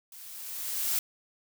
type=noise with level ramp; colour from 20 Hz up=blue; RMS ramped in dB=-48 to -27 dBFS; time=0.12-0.99 s; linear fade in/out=2 ms; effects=none